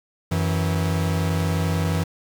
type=tone pair together; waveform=45% pulse; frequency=91.5 / 162.87 Hz; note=F#2 / E3; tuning=-19 / -21 cents; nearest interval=minor seventh; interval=998 cents; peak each=-23 dBFS; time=0.31-2.04 s; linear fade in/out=10 ms; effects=8-bit